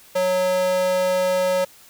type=tone with high-pass filter; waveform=square; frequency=183.6 Hz; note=F#3; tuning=13 cents flat; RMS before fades=-20 dBFS; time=0.15-1.65 s; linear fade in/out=10 ms; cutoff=500 Hz; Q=3.3; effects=white hiss -49 dBFS RMS until 1.89 s